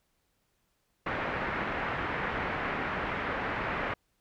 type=low-pass noise; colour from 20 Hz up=white; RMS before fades=-33 dBFS; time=1.06-3.94 s; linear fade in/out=5 ms; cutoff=2000 Hz; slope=24 dB/octave; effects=pink hiss -75 dBFS RMS until 4.2 s